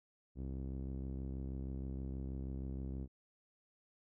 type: tone with low-pass filter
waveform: sawtooth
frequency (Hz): 66.3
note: C2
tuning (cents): +23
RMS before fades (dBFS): -42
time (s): 0.35-3.08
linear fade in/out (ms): 50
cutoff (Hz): 310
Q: 1.3
effects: none